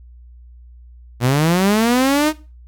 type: linear sweep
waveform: sawtooth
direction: up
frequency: 115.9 to 315.1 Hz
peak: -9 dBFS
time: 1.2-2.33 s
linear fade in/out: 50 ms
effects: noise-tail reverb RT60 0.3 s tail -18 dB re dry + added 60 Hz sine -39 dBFS peak until 2.67 s